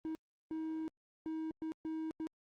triangle tone bursts at uneven times, 318 Hz, D#4, 38 cents sharp, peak -35 dBFS, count 6, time 0.05-0.15 / 0.51-0.88 / 1.26-1.51 / 1.62-1.72 / 1.85-2.11 / 2.2-2.27 s, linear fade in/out 0 ms, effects Opus 24 kbps

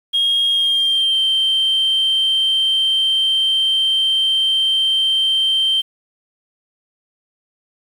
sine tone with pitch glide, 3257 to 3132 Hz, G#7 to G7, -34 to -2 cents, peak -12 dBFS, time 0.13-5.82 s, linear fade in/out 20 ms, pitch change -68 cents, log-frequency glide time 0.5-1.18 s, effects tanh soft clip ceiling -10 dBFS + 7-bit

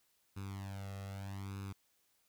sawtooth tone with flanger, 98 Hz, G2, in tune, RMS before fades -44 dBFS, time 0.36-1.73 s, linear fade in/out 10 ms, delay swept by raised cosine 0.78 to 1.55 ms, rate 0.81 Hz, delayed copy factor +0.9, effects white hiss -75 dBFS RMS until 2.28 s

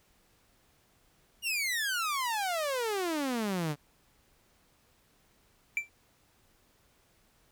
sawtooth exponential sweep, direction down, 2900 to 141.5 Hz, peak -26 dBFS, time 1.42-3.76 s, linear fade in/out 50 ms
triangle tone with exponential decay, 2342 Hz, D7, 5 cents flat, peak -22 dBFS, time 5.77-5.89 s, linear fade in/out 1 ms, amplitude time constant 25 ms
effects pink hiss -67 dBFS RMS until 7.51 s

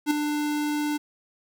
square tone with ADSR envelope, 297.1 Hz, D4, 20 cents sharp, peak -18 dBFS, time 0.06-0.98 s, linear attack 47 ms, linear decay 8 ms, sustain -7 dB, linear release 18 ms, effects none

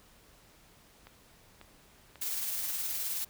click train, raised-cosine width 0.3 ms, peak -33 dBFS, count 4, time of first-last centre 1.07-2.7 s, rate 1.84 Hz
blue noise with tremolo, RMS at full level -33 dBFS, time 2.21-3.25 s, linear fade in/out 10 ms, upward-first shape triangle, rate 19 Hz, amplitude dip 35%
effects pink hiss -60 dBFS RMS until 3.29 s

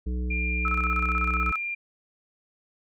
harmonic tone, 61.74 Hz, B1, in tune, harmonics 1 / 3 / 5 / 7, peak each -26 / -36 / -40 / -43 dBFS, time 0.06-1.52 s, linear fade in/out 10 ms
sine tone, 2392 Hz, D7, 31 cents sharp, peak -28 dBFS, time 0.3-1.75 s, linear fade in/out 10 ms
sine tone with tremolo, 1303 Hz, E6, 20 cents flat, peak -24 dBFS, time 0.65-1.56 s, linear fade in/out 2 ms, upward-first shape square, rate 16 Hz, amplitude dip 75%
effects none

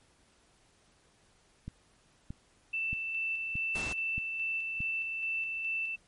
click train, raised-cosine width 5 ms, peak -27 dBFS, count 6, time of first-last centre 1.68-4.805 s, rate 1.6 Hz
sine tone with tremolo, 2662 Hz, E7, 16 cents sharp, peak -30 dBFS, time 2.73-5.96 s, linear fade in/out 10 ms, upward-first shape square, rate 2.4 Hz, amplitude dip 30%
pink noise, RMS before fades -39 dBFS, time 3.75-3.93 s, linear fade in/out 5 ms
effects pink hiss -66 dBFS RMS until 6.07 s + MP3 48 kbps

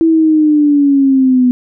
sine linear sweep, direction down, 329.2 to 246.9 Hz, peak -6 dBFS, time 0.01-1.51 s, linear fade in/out 0 ms, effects none

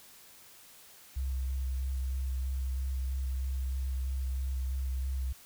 sine tone with vibrato, 65.41 Hz, C2, in tune, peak -30 dBFS, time 1.16-5.33 s, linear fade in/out 10 ms, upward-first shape square, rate 3.1 Hz, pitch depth 15 cents each way, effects white hiss -55 dBFS RMS until 5.45 s

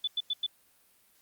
sine tone bursts, 3482 Hz, A7, 19 cents flat, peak -27 dBFS, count 4, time 0.04-0.465 s, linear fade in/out 5 ms, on 35 ms, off 95 ms, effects white hiss -65 dBFS RMS until 1.21 s + Opus 48 kbps

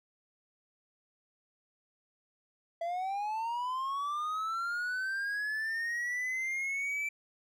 triangle linear sweep, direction up, 665 to 2334 Hz, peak -30 dBFS, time 2.81-7.09 s, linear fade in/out 5 ms, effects none

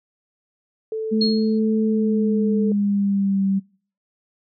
sine tone, 440 Hz, A4, in tune, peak -23 dBFS, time 0.92-2.72 s, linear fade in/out 2 ms
sine tone with pitch glide, 217.1 to 194.53 Hz, A3 to G3, -23 to -13 cents, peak -17 dBFS, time 1.11-3.6 s, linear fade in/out 20 ms, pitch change -190 cents, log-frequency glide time 1.84-3.44 s
sine tone with exponential decay, 4275 Hz, C8, 36 cents sharp, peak -17 dBFS, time 1.21-1.59 s, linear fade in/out 5 ms, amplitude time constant 82 ms
effects noise-tail reverb RT60 0.5 s tail -26 dB re dry

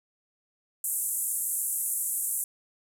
white band-pass noise, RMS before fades -30 dBFS, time 0.84-2.44 s, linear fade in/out 2 ms, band 7800 to 13000 Hz, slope 48 dB/octave, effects none

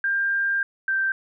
sine tone pair in turn, 1595 / 1565.8 Hz, G6 / G6, +30 / -2 cents, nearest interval unison, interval 32 cents, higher first, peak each -20 dBFS, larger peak neither, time 0.04-0.63 / 0.88-1.12 s, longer first, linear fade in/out 2 ms, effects none

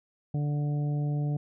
harmonic tone, 146.6 Hz, D3, 3 cents flat, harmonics 1 / 2 / 3 / 4 / 5, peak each -26 / -38 / -44 / -46 / -46 dBFS, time 0.34-1.37 s, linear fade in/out 5 ms, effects none

